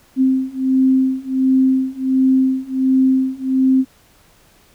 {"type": "beating tone pair", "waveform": "sine", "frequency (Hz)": [261.6, 263], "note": ["C4", "C4"], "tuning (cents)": [0, 9], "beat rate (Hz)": 1.4, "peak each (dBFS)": [-16, -15], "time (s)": [0.16, 3.85], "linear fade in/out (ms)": 50, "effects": ["pink hiss -52 dBFS RMS until 4.74 s"]}